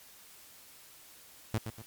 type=tone with echo; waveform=sawtooth; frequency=110 Hz; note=A2; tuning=in tune; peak=-24 dBFS; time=1.54-1.58 s; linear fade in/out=0 ms; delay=120 ms; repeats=2; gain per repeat=-8 dB; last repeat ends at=1.82 s; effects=white hiss -55 dBFS RMS until 1.86 s + MP3 96 kbps